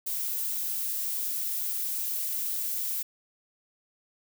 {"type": "noise", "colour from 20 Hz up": "violet", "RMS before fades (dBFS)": -31, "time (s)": [0.06, 3.03], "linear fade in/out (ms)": 10, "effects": []}